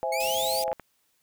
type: chord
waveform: sine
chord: C augmented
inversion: none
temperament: equal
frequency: 523.3 / 659.3 / 830.6 Hz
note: C5 / E5 / G#5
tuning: 0 / 0 / 0 cents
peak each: -30 dBFS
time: 0.03-0.73 s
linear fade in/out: 0 ms
type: exponential sweep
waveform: sawtooth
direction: up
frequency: 2161 to 4968 Hz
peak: -27 dBFS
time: 0.12-0.62 s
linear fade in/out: 5 ms
type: band-stop noise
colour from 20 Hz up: white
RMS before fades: -35 dBFS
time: 0.2-0.64 s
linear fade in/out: 2 ms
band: 420 to 2100 Hz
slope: 96 dB/octave
type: clicks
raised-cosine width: 0.5 ms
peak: -24 dBFS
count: 3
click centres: 0.68 / 0.717 / 0.797 s
effects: white hiss -70 dBFS RMS until 1.22 s